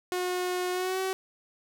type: tone with pitch glide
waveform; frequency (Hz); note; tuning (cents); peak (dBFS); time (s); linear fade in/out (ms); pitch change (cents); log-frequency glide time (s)
sawtooth; 362.1 to 379; F#4 to F#4; -37 to +42; -24; 0.12-1.13; 0; +79; 0.72-1
effects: none